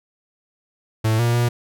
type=tone with pitch steps; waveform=45% pulse; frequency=110.5 / 118.5 / 119.8 Hz; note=A2 / A#2 / A#2; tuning=+8 / +29 / +48 cents; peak=-16 dBFS; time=1.04-1.49 s; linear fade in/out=10 ms; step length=150 ms; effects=none